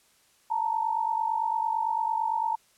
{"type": "tone pair together", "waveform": "sine", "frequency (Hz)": [882, 930.9], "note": ["A5", "A#5"], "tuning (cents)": [4, -3], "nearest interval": "minor second", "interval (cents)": 93, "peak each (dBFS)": [-27, -28], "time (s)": [0.5, 2.56], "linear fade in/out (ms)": 10, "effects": ["white hiss -63 dBFS RMS until 2.77 s", "low-pass 11000 Hz 12 dB/octave"]}